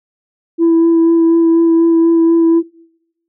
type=tone with vibrato; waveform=sine; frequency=331.8 Hz; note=E4; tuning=11 cents sharp; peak=-5 dBFS; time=0.58-2.63 s; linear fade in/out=50 ms; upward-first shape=sine; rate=4.1 Hz; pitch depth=13 cents each way; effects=noise-tail reverb RT60 0.9 s tail -25 dB re dry + tanh soft clip ceiling -5 dBFS